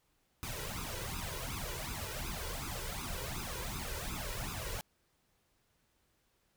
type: noise with flanger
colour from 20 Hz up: pink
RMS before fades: -40 dBFS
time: 0.43-4.81 s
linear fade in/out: 0 ms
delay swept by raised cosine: 0.79 to 2.09 ms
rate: 2.7 Hz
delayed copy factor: +0.85
effects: pink hiss -75 dBFS RMS until 6.56 s